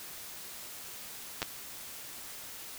clicks, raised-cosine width 0.2 ms, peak -14 dBFS, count 2, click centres 1.419 / 1.428 s, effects white hiss -45 dBFS RMS until 2.78 s

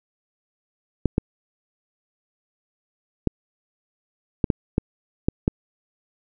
clicks, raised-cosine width 3 ms, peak -5 dBFS, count 8, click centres 1.057 / 1.181 / 3.273 / 4.442 / 4.502 / 4.781 / 5.285 / 5.479 s, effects none

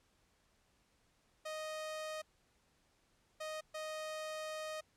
sawtooth tone bursts at uneven times, 622.3 Hz, D#5, in tune, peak -37 dBFS, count 3, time 1.45-2.22 / 3.4-3.61 / 3.74-4.81 s, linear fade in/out 10 ms, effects pink hiss -74 dBFS RMS until 4.96 s + low-pass 10000 Hz 12 dB/octave

